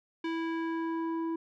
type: tone with low-pass filter sweep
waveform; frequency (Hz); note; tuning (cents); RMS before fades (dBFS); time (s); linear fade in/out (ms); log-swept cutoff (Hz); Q
square; 328.6; E4; -5; -33; 0.24-1.36; 5; 2900 to 760; 1.3
effects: none

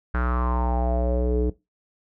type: tone with low-pass filter sweep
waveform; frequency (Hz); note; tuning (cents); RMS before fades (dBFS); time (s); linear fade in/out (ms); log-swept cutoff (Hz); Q
square; 61.3; B1; -12; -23; 0.14-1.5; 5; 1500 to 380; 6
effects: noise-tail reverb RT60 0.2 s tail -18 dB re dry

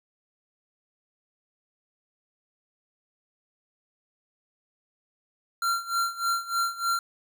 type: tone with tremolo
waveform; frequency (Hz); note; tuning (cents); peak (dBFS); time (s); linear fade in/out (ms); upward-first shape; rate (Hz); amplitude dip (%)
square; 1373; F6; -30; -23; 5.62-6.99; 2; sine; 3.3; 85
effects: none

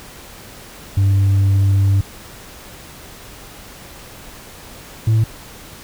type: tone pair in turn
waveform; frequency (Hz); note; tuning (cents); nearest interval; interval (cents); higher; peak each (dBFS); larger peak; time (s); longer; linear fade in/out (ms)
sine; 98.2 / 110.74; G2 / A2; +4 / +12; major second; 208; second; -8; neither; 0.97-2.01 / 5.07-5.24; first; 5
effects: tanh soft clip ceiling -10 dBFS + pink hiss -38 dBFS RMS until 5.83 s

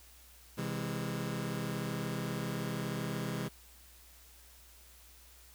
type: chord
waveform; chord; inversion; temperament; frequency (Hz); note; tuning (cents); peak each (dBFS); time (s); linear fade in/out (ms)
sawtooth; C augmented; none; just; 130.81 / 163.52 / 204.4; C3 / E3 / G#3; 0 / -14 / -27; -35 / -35 / -35; 0.57-3.49; 20
effects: added 60 Hz sine -59 dBFS peak until 5.54 s + white hiss -59 dBFS RMS until 5.54 s

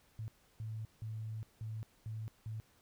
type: tone bursts at uneven times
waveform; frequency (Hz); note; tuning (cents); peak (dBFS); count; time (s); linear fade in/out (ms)
sine; 110; A2; 0; -39; 6; 0.19-0.28 / 0.6-0.85 / 1.02-1.43 / 1.61-1.83 / 2.06-2.28 / 2.46-2.6; 0
effects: pink hiss -69 dBFS RMS until 2.81 s

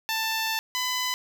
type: tone pair in turn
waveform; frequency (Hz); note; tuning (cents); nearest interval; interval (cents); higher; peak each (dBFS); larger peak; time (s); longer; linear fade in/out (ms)
10% pulse; 887 / 1004.9; A5 / B5; +14 / +30; major second; 216; second; -17; neither; 0.09-0.59 / 0.75-1.14; first; 0
effects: none

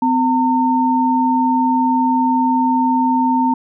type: tone pair together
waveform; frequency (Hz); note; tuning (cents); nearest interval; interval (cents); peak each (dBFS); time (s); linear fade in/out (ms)
sine; 255.4 / 910; C4 / A#5; -42 / -42; octave + minor seventh; 2200; -15; 0.02-3.54; 5
effects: none

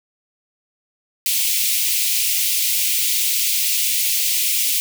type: high-pass noise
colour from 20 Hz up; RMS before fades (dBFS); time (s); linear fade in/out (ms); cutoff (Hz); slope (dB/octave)
white; -19; 1.26-4.8; 0; 2200; 48
effects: none

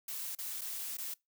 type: noise with dropouts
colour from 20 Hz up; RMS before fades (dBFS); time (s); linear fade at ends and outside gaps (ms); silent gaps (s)
blue; -40; 0.08-1.14; 5; 0.351-0.386 / 0.611-0.615 / 0.971-0.982
effects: noise-tail reverb RT60 0.2 s tail -24 dB re dry

